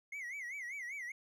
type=tone with vibrato; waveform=triangle; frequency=2093 Hz; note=C7; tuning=in tune; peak=-39 dBFS; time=0.12-1.12 s; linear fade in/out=5 ms; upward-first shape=sine; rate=5.1 Hz; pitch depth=170 cents each way; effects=none